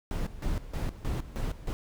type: noise with tremolo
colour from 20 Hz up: brown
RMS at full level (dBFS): -30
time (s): 0.11-1.73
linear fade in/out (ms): 0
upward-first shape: square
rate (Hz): 3.2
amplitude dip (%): 80
effects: none